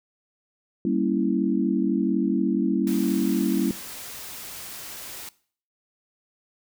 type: chord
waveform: sine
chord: G diminished seventh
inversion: none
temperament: equal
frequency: 196 / 233.1 / 277.2 / 329.6 Hz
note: G3 / Bb3 / Db4 / Fb4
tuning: 0 / 0 / 0 / 0 cents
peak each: -26 dBFS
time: 0.85-3.71 s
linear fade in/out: 2 ms
type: noise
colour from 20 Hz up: white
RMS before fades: -38 dBFS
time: 2.87-5.29 s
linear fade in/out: 2 ms
effects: noise-tail reverb RT60 0.5 s tail -20 dB re dry